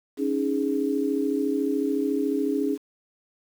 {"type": "chord", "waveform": "sine", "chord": "C# suspended second", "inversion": "none", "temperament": "equal", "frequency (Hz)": [277.2, 311.1, 415.3], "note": ["C#4", "D#4", "G#4"], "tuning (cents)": [0, 0, 0], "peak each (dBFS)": [-25, -28, -27], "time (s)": [0.17, 2.78], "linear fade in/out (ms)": 50, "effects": ["8-bit"]}